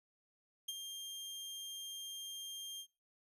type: tone with ADSR envelope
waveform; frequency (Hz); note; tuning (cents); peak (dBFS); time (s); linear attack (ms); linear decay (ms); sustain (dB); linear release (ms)
sawtooth; 3197; G7; +33; -33; 0.68-2.87; 9; 30; -7; 73
effects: noise-tail reverb RT60 0.3 s tail -20 dB re dry + resampled to 32000 Hz